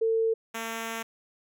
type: tone pair in turn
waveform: sine / 5% pulse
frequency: 450 / 226.6 Hz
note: A4 / A#3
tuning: +39 / -49 cents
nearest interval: octave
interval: 1188 cents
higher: first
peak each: -22 / -21 dBFS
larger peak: second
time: 0.01-0.34 / 0.54-1.03 s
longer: second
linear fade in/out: 10 ms
effects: none